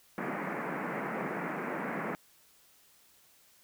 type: band-pass noise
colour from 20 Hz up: pink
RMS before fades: -36 dBFS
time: 0.18-2.15 s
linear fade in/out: 0 ms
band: 160 to 2200 Hz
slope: 48 dB/octave
effects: white hiss -63 dBFS RMS until 3.63 s